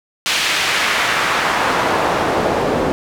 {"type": "noise with band-pass filter sweep", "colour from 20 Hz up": "pink", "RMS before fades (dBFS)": -17, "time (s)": [0.26, 2.92], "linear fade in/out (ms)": 0, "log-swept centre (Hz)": [3200, 410], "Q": 0.97, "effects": []}